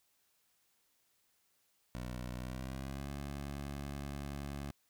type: tone with pitch glide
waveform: 15% pulse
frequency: 61.74 to 70.51 Hz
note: B1 to C#2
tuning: 0 to +30 cents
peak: -34 dBFS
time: 1.95-4.71 s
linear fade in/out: 0 ms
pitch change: +230 cents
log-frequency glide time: 2.36-3.12 s
effects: white hiss -75 dBFS RMS until 4.89 s